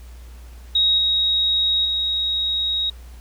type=tone with level steps; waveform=sine; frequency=3785 Hz; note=A#7; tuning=26 cents sharp; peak=-14 / -16 / -19 dBFS; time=0.75-2.9 s; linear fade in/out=5 ms; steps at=0.98 / 1.85 s; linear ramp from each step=2 ms; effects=added 60 Hz sine -37 dBFS peak until 3.2 s + pink hiss -51 dBFS RMS until 3.2 s